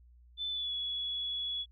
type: tone with pitch glide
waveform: sine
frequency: 3516 to 3383 Hz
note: A7 to G#7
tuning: -2 to +31 cents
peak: -33 dBFS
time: 0.37-1.66 s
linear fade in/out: 50 ms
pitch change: -67 cents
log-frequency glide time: 0.5-0.73 s
effects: added 60 Hz sine -56 dBFS peak until 1.71 s